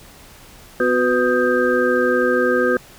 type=tone cluster; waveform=sine; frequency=251.1 / 366.4 / 498.8 / 1247 / 1582 Hz; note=B3 / F#4 / B4 / D#6 / G6; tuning=+29 / -17 / +17 / +3 / +15 cents; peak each=-22 / -20 / -18 / -25 / -21 dBFS; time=0.8-2.77 s; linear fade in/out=2 ms; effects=pink hiss -44 dBFS RMS until 2.98 s